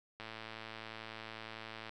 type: click train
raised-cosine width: 0.3 ms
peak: -29 dBFS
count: 189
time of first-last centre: 0.2-1.894 s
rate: 111 Hz
effects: none